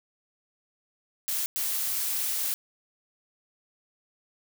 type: noise bursts at uneven times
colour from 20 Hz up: blue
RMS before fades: -29 dBFS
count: 2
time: 1.28-1.46 / 1.56-2.54 s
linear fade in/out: 0 ms
effects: none